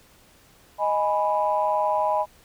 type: chord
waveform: sine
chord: G# minor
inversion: second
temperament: equal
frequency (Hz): 622.3 / 830.6 / 987.8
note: D#5 / G#5 / B5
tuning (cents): 0 / 0 / 0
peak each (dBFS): -24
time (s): 0.78-2.26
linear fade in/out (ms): 50
effects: tanh soft clip ceiling -10 dBFS + pink hiss -55 dBFS RMS until 2.44 s